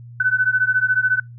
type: beating tone pair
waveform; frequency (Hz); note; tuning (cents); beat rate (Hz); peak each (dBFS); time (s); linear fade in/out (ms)
sine; 1500 / 1514; F#6 / F#6; +23 / +39; 14; -18; 0.2-1.2; 5
effects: noise-tail reverb RT60 0.2 s tail -26 dB re dry + added 119 Hz sine -36 dBFS peak until 1.38 s